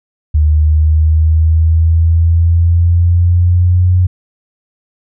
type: exponential sweep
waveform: sine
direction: up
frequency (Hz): 75.7 to 90.9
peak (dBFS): -6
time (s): 0.34-4.07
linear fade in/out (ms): 10
effects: none